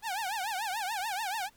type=tone with vibrato; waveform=sawtooth; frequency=818 Hz; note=G#5; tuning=26 cents flat; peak=-28 dBFS; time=0.02-1.5 s; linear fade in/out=50 ms; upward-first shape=triangle; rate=6.9 Hz; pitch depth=240 cents each way; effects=pink hiss -64 dBFS RMS until 1.56 s